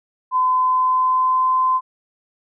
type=tone with pitch glide; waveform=sine; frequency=1019 to 1030.2 Hz; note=C6 to C6; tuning=-46 to -27 cents; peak=-14 dBFS; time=0.31-1.81 s; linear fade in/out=50 ms; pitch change=+19 cents; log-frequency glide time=0.53-1.57 s; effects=none